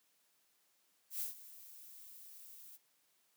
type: noise with ADSR envelope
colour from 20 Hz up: violet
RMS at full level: -38 dBFS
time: 1.1-2.78 s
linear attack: 110 ms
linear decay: 130 ms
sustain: -17 dB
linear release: 31 ms
effects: white hiss -75 dBFS RMS until 3.36 s + high-pass 150 Hz 12 dB/octave